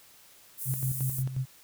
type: high-pass noise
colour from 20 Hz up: pink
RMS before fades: -36 dBFS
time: 0.57-1.24 s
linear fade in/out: 50 ms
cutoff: 9800 Hz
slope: 24 dB/octave
type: tone with tremolo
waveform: sine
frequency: 130.81 Hz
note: C3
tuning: in tune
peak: -26 dBFS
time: 0.65-1.46 s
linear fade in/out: 50 ms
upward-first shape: square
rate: 5.6 Hz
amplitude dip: 65%
effects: white hiss -56 dBFS RMS until 1.63 s